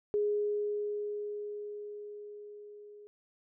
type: tone with level ramp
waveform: sine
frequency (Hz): 415.3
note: G#4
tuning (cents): 0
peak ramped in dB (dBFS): -26 to -49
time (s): 0.14-3.07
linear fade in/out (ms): 0
effects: none